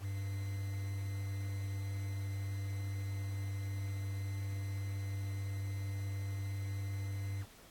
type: tone with quantisation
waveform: triangle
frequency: 98.5 Hz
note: G2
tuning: 9 cents sharp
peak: -34 dBFS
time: 0-7.46 s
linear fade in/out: 50 ms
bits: 9
effects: pink hiss -59 dBFS RMS until 7.7 s + AAC 64 kbps